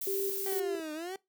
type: noise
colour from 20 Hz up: violet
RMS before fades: -36 dBFS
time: 0.01-0.6 s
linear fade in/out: 5 ms
type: tone with tremolo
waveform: sine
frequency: 392 Hz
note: G4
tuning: in tune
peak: -31 dBFS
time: 0.07-0.8 s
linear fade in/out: 2 ms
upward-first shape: square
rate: 2.2 Hz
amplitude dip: 55%
type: linear two-way sweep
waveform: 30% pulse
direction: down then up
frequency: 392 to 300.5 to 392 Hz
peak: -34 dBFS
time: 0.46-1.16 s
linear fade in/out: 2 ms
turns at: 0.93 s
effects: noise-tail reverb RT60 0.2 s tail -23 dB re dry